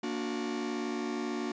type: chord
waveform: 45% pulse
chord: Bb augmented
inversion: none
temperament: just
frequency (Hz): 233.1 / 291.4 / 364.2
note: Bb3 / D4 / F#4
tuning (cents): 0 / -13 / -27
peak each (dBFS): -36 / -37 / -37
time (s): 0.03-1.52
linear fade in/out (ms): 5
effects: resampled to 16000 Hz